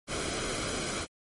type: noise with comb filter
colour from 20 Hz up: pink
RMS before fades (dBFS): -33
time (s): 0.07-1.07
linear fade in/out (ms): 50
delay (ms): 1.1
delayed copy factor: -0.55
effects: low-pass 12000 Hz 12 dB/octave + MP3 48 kbps